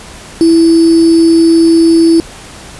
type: tone with sample-and-hold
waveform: sine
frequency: 329.6 Hz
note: E4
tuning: in tune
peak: -3 dBFS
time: 0.41-2.2 s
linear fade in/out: 0 ms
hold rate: 4900 Hz
effects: pink hiss -31 dBFS RMS until 2.79 s + resampled to 24000 Hz